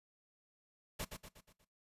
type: noise with echo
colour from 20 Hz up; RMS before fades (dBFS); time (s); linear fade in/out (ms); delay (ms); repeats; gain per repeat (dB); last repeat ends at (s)
pink; -41; 0.99-1.05; 10; 120; 5; -6; 1.65
effects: noise-tail reverb RT60 0.2 s tail -19 dB re dry + resampled to 32000 Hz